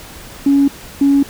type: tone pair in turn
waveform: sine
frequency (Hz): 279.5 / 279.5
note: C#4 / C#4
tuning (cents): +14 / +14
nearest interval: unison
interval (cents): 0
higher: neither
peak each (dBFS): -7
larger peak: neither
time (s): 0.46-0.68 / 1.01-1.23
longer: neither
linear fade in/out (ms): 5
effects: tanh soft clip ceiling -3 dBFS + pink hiss -35 dBFS RMS until 1.29 s